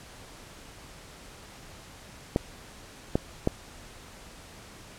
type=clicks; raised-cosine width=2 ms; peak=-9 dBFS; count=3; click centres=2.361 / 3.155 / 3.474 s; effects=pink hiss -48 dBFS RMS until 4.98 s + low-pass 10000 Hz 12 dB/octave